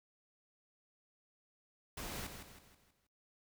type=noise with echo; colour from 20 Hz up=pink; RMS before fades=-44 dBFS; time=1.97-2.27 s; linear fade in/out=5 ms; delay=160 ms; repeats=5; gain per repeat=-7 dB; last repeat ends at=3.07 s; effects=noise-tail reverb RT60 0.3 s tail -21 dB re dry